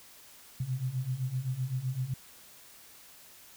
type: beating tone pair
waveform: sine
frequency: 124.5 / 132.3 Hz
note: B2 / C3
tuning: +14 / +20 cents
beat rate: 7.8 Hz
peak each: -35 / -32 dBFS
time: 0.6-2.14 s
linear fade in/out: 5 ms
effects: white hiss -54 dBFS RMS until 3.56 s